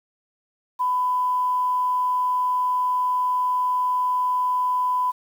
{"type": "tone with quantisation", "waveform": "sine", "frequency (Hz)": 1000, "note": "B5", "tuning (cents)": 21, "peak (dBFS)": -19, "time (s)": [0.79, 5.12], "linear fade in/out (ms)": 20, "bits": 8, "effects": []}